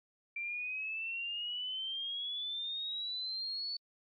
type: exponential sweep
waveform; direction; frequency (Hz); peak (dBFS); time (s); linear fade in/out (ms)
sine; up; 2349 to 4481; -36; 0.36-3.77; 5
effects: AAC 32 kbps